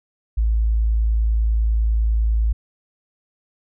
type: tone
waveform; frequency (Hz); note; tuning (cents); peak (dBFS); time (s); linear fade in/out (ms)
sine; 55; A1; 0; -15; 0.37-2.53; 10
effects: none